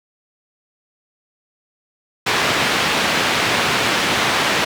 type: band-pass noise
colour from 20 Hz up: white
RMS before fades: -18 dBFS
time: 2.26-4.65 s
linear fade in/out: 10 ms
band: 110 to 2900 Hz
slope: 12 dB/octave
effects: none